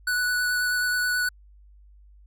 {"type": "tone with vibrato", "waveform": "square", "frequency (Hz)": 1480, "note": "F#6", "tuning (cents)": 0, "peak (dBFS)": -23, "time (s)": [0.07, 1.29], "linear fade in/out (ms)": 5, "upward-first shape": "sine", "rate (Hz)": 9.3, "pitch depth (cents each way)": 12, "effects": ["added 50 Hz sine -49 dBFS peak until 2.26 s"]}